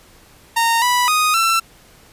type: tone with pitch steps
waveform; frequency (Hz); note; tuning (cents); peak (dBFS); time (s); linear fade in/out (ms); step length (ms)
sawtooth; 922 / 984 / 1243 / 1342; A#5 / B5 / D#6 / E6; -19 / -7 / -2 / +31; -10; 0.56-1.6; 10; 260
effects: pink hiss -48 dBFS RMS until 2.12 s + resampled to 32000 Hz